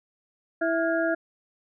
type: harmonic tone with a mistuned harmonic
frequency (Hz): 329.6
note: E4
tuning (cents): 0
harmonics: 1 / 2 / 4 / 5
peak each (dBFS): -27 / -25 / -31 / -31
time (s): 0.61-1.15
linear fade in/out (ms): 10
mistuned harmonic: 4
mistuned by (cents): +120
effects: none